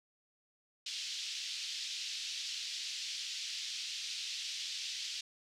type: band-pass noise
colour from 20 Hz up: pink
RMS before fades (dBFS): -41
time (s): 0.86-5.21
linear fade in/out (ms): 5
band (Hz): 3000 to 5800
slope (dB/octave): 24
effects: none